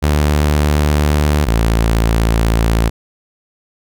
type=tone pair in turn; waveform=sawtooth; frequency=74.3 / 56.13 Hz; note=D2 / A1; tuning=+21 / +35 cents; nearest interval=perfect fourth; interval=486 cents; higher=first; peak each=-7 dBFS; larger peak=neither; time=0.02-1.46 / 1.46-2.9 s; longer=neither; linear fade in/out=20 ms; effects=none